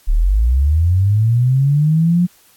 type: linear sweep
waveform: sine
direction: up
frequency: 32.7 to 180 Hz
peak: -10 dBFS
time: 0.07-2.27 s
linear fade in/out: 20 ms
effects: white hiss -51 dBFS RMS until 2.56 s + AAC 64 kbps